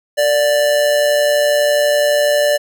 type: tone with amplitude modulation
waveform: square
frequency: 587.3 Hz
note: D5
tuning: in tune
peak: -10 dBFS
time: 0.17-2.58 s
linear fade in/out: 20 ms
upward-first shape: sine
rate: 132 Hz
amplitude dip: 45%
effects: none